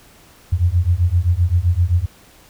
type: beating tone pair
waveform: sine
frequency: 84 / 91.7 Hz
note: E2 / F#2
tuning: +33 / -15 cents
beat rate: 7.7 Hz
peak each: -16 dBFS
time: 0.52-2.06 s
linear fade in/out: 10 ms
effects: pink hiss -48 dBFS RMS until 2.49 s